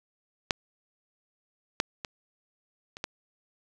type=clicks; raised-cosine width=0.2 ms; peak=-6 / -6 / -17 / -24 / -14 dBFS; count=5; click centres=0.508 / 1.801 / 2.048 / 2.969 / 3.041 s; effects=none